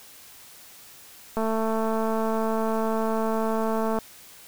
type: click train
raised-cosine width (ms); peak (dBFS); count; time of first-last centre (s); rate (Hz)
1; -14; 582; 1.37-3.987; 222
effects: white hiss -48 dBFS RMS until 4.47 s